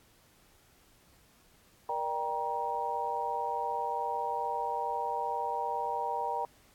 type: harmonic tone with a mistuned harmonic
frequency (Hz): 157.5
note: D#3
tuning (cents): +21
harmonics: 3 / 4 / 5 / 6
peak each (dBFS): -39 / -40 / -35 / -33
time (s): 1.89-6.45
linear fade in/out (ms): 2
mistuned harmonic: 4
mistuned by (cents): -100
effects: pink hiss -63 dBFS RMS until 6.74 s + AAC 64 kbps